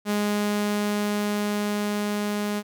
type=tone with level ramp; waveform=sawtooth; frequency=207.2 Hz; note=G#3; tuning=4 cents flat; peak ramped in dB=-18 to -21 dBFS; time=0.05-2.63 s; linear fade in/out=50 ms; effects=none